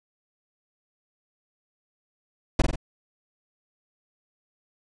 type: noise with echo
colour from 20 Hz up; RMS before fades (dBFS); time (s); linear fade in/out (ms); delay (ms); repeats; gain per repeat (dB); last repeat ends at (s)
brown; -17; 2.59-2.62; 5; 46; 3; -4; 2.758
effects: resampled to 22050 Hz